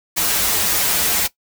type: noise with comb filter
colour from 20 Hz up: white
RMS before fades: -18 dBFS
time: 0.16-1.28 s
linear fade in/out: 20 ms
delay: 7.8 ms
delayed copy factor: -1
effects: noise-tail reverb RT60 0.1 s tail -18 dB re dry